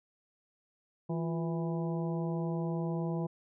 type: harmonic tone with a mistuned harmonic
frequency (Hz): 164.81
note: E3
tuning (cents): 0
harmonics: 1 / 2 / 3 / 4 / 5 / 6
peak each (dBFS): -32 / -38 / -42 / -44 / -46 / -48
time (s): 1.09-3.27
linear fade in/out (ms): 10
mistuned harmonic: 2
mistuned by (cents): +83
effects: none